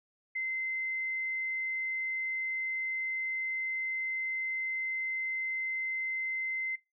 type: tone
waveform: sine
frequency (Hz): 2068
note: C7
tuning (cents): -21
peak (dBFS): -31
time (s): 0.35-6.76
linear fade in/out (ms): 10
effects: noise-tail reverb RT60 0.2 s tail -21 dB re dry